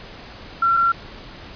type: tone pair in turn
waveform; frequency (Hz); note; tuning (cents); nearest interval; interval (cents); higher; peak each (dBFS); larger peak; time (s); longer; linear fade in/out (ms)
sine; 1361 / 1367.2; F6 / F6; -45 / -37; unison; 8; second; -14; neither; 0.62-0.77 / 0.77-0.92; neither; 5
effects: pink hiss -39 dBFS RMS until 1.55 s + resampled to 11025 Hz